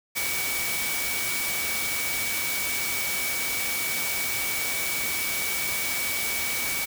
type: tone in noise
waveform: sine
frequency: 2266 Hz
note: C#7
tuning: 37 cents sharp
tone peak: -30 dBFS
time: 0.15-6.86 s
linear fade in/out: 20 ms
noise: white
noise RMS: -29 dBFS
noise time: 0.15-6.86 s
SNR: -4 dB
effects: none